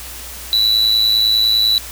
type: tone with amplitude modulation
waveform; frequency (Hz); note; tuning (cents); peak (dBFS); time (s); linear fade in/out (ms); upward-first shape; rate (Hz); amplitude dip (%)
triangle; 3951; B7; 0; -7; 0.53-1.78; 0; sine; 110; 60
effects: added 60 Hz sine -36 dBFS peak until 1.91 s + white hiss -32 dBFS RMS until 1.91 s